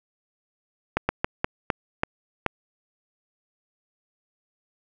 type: slowing click train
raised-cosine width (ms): 0.5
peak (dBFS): -6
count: 7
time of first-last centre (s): 0.97-2.463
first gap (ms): 120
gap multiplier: 1.29
effects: none